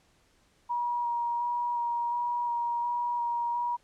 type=tone with vibrato; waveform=sine; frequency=954 Hz; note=A#5; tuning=40 cents sharp; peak=-27 dBFS; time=0.69-3.77 s; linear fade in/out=20 ms; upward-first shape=square; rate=1.4 Hz; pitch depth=11 cents each way; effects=pink hiss -66 dBFS RMS until 3.83 s + low-pass 9000 Hz 12 dB/octave